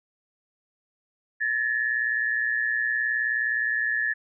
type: tone pair together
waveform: sine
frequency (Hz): 1721.7 / 1841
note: A6 / A#6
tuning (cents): -38 / -22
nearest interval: minor second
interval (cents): 116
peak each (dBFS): -24 / -28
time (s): 1.4-4.14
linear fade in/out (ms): 20
effects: none